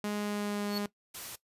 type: tone with pitch glide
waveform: sawtooth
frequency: 207.7 to 205 Hz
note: G#3 to G#3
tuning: 0 to -22 cents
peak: -28 dBFS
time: 0.04-0.86 s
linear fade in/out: 2 ms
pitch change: -22 cents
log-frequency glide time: 0.15-0.66 s
type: tone with exponential growth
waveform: square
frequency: 4392 Hz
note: C#8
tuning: 17 cents flat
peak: -32 dBFS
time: 0.62-0.78 s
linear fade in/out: 2 ms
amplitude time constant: 33 ms
type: noise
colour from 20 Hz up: white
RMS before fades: -42 dBFS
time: 1.14-1.36 s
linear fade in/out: 10 ms
effects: noise-tail reverb RT60 0.1 s tail -18 dB re dry + resampled to 32000 Hz